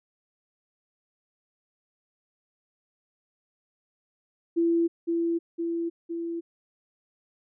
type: tone with echo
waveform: sine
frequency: 336.2 Hz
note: E4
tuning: 34 cents sharp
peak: -20 dBFS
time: 4.56-4.88 s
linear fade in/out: 20 ms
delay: 510 ms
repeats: 3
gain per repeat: -3 dB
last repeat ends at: 6.41 s
effects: none